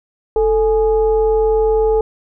sine tone with frequency modulation, 440 Hz, A4, in tune, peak -11 dBFS, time 0.36-2.01 s, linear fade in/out 2 ms, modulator 396 Hz, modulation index 0.55, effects none

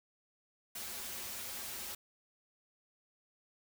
white noise with comb filter, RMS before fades -43 dBFS, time 0.75-1.95 s, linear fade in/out 5 ms, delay 6.6 ms, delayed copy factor -0.95, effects none

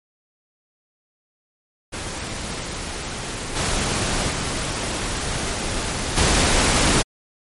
pink noise with level steps, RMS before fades -29 / -22 / -25 / -17 dBFS, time 1.92-7.03 s, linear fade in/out 20 ms, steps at 3.55 / 4.3 / 6.16 s, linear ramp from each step 20 ms, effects MP3 48 kbps

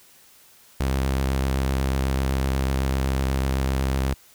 sawtooth tone with vibrato, 66.6 Hz, C2, 31 cents sharp, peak -17 dBFS, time 0.8-4.14 s, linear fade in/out 5 ms, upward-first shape sine, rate 8 Hz, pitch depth 24 cents each way, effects white hiss -53 dBFS RMS until 4.34 s

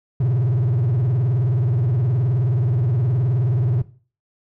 triangle tone with vibrato, 123.47 Hz, B2, in tune, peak -14 dBFS, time 0.2-3.82 s, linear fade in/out 5 ms, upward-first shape triangle, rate 19 Hz, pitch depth 300 cents each way, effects noise-tail reverb RT60 0.4 s tail -17 dB re dry

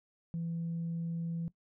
sine tone, 167.1 Hz, E3, 24 cents sharp, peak -32 dBFS, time 0.34-1.48 s, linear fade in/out 0 ms, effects noise-tail reverb RT60 0.1 s tail -19 dB re dry + tanh soft clip ceiling -30 dBFS

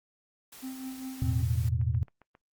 white noise, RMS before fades -49 dBFS, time 0.52-1.69 s, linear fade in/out 5 ms
triangle tone with tremolo, 261.6 Hz, C4, in tune, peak -32 dBFS, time 0.62-1.43 s, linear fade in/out 20 ms, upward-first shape triangle, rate 5 Hz, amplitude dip 60%
sine chord, E suspended fourth, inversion none, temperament equal, 82.41 / 110 / 123.47 Hz, E2 / A2 / B2, 0 / 0 / 0 cents, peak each -30 dBFS, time 1.22-2.03 s, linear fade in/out 0 ms
click train, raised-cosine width 0.5 ms, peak -39 dBFS, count 6, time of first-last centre 1.68-2.351 s, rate 7.45 Hz
effects noise-tail reverb RT60 0.1 s tail -20 dB re dry + Opus 48 kbps

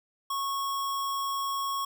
sine tone with sample-and-hold, 1100 Hz, C#6, 14 cents flat, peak -28 dBFS, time 0.3-1.85 s, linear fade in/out 5 ms, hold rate 4410 Hz, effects none

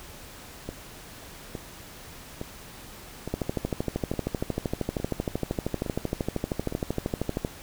two click trains, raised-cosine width 2 ms, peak -19 / -13 dBFS, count 8 / 54, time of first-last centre 0.69-6.724 / 3.34-7.449 s, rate 1.16 / 12.9 Hz, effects pink hiss -45 dBFS RMS until 7.62 s

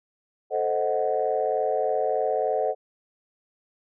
sine chord, A diminished seventh, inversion none, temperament equal, 440 / 523.3 / 622.3 / 740 Hz, A4 / C5 / Eb5 / Gb5, 0 / 0 / 0 / 0 cents, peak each -27 dBFS, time 0.5-2.75 s, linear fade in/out 50 ms, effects tanh soft clip ceiling -12 dBFS

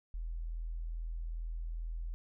sine tone, 41.2 Hz, E1, in tune, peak -36 dBFS, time 0.14-2.14 s, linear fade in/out 0 ms, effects none

